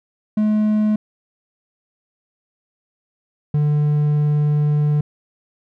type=tone pair in turn; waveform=triangle; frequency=213.1 / 148.43 Hz; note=G#3 / D3; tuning=+45 / +19 cents; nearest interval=tritone; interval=626 cents; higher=first; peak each=-12 dBFS; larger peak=neither; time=0.37-0.96 / 3.54-5.01 s; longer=second; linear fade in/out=5 ms; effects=none